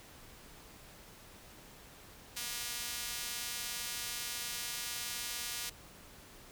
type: tone with high-pass filter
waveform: sawtooth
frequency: 239.4 Hz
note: A#3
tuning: 46 cents sharp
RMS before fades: -40 dBFS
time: 2.36-5.7 s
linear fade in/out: 10 ms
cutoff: 3300 Hz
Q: 0.55
effects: pink hiss -55 dBFS RMS until 6.51 s